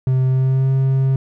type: tone with pitch glide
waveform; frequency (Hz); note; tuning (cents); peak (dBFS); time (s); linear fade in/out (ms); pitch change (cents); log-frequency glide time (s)
triangle; 130 to 133.65; C3 to C3; -11 to +37; -11; 0.07-1.16; 2; +48; 0.27-0.71
effects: none